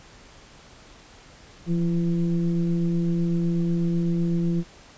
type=tone with frequency modulation; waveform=sine; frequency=171 Hz; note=F3; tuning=36 cents flat; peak=-20 dBFS; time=1.66-4.64 s; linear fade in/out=50 ms; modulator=167 Hz; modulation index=0.73; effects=pink hiss -49 dBFS RMS until 4.97 s + resampled to 16000 Hz